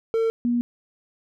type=tone pair in turn; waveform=triangle / sine; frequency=451.9 / 239.9 Hz; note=A4 / A#3; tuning=+46 / +50 cents; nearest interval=major seventh; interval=1096 cents; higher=first; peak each=-17 / -19 dBFS; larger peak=first; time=0.14-0.3 / 0.45-0.61 s; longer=neither; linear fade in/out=0 ms; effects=none

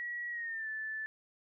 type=tone with pitch glide; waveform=sine; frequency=1921 to 1751.4 Hz; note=B6 to A6; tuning=-48 to -8 cents; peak=-36 dBFS; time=0-1.06 s; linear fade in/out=0 ms; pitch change=-160 cents; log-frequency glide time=0.3-0.68 s; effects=none

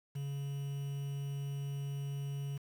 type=tone with quantisation; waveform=triangle; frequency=140.2 Hz; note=C#3; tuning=20 cents sharp; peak=-34 dBFS; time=0.15-2.58 s; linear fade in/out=10 ms; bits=9; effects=none

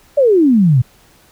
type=exponential sweep; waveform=sine; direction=down; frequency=596 to 116.54 Hz; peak=-7 dBFS; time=0.17-0.82 s; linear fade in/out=10 ms; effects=pink hiss -49 dBFS RMS until 1.31 s

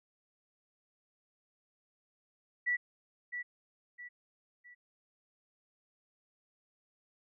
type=tone with echo; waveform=sine; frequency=1950 Hz; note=B6; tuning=23 cents flat; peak=-28 dBFS; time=2.66-2.77 s; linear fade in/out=20 ms; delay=660 ms; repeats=3; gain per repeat=-8 dB; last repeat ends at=4.75 s; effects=none

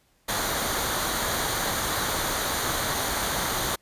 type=noise with comb filter; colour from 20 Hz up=pink; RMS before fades=-27 dBFS; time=0.28-3.76 s; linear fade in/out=10 ms; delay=0.38 ms; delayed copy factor=-0.55; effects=pink hiss -65 dBFS RMS until 3.81 s + resampled to 32000 Hz

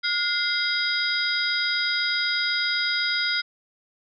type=tone cluster; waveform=sine; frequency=1434 / 2073 / 3252 / 3807 / 4914 Hz; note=F6 / C7 / G#7 / A#7 / D#8; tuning=+45 / -17 / -37 / +36 / -22 cents; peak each=-26 / -29 / -32 / -30 / -27 dBFS; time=0.03-3.42 s; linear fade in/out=20 ms; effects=none

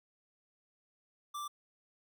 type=tone; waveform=square; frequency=1174.7 Hz; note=D6; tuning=in tune; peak=-39 dBFS; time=1.34-1.48 s; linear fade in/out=10 ms; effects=none

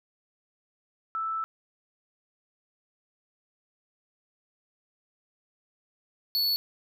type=tone pair in turn; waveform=sine / square; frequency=1318.5 / 4426 Hz; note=E6 / C#8; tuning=0 / -3 cents; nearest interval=octave + major sixth; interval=2097 cents; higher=second; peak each=-28 / -24 dBFS; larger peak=second; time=1.15-1.44 / 6.35-6.56 s; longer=first; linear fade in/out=0 ms; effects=none

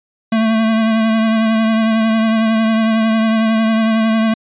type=tone with vibrato; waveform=square; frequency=222.3 Hz; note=A3; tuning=18 cents sharp; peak=-12 dBFS; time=0.32-4.34 s; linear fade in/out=5 ms; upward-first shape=triangle; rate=11 Hz; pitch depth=30 cents each way; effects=resampled to 8000 Hz

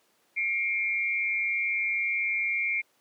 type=tone pair together; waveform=sine; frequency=2149 / 2349 Hz; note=C7 / D7; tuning=+46 / 0 cents; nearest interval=major second; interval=154 cents; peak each=-28 dBFS; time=0.36-2.82 s; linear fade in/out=20 ms; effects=pink hiss -67 dBFS RMS until 3 s + high-pass 300 Hz 12 dB/octave

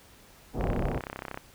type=low-pass noise; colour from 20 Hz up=pink; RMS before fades=-29 dBFS; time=0.53-1.01 s; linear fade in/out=50 ms; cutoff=750 Hz; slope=24 dB/octave
type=click train; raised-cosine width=0.5 ms; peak=-20 dBFS; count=26; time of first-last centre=0.61-1.375 s; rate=32.7 Hz
effects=pink hiss -55 dBFS RMS until 1.54 s

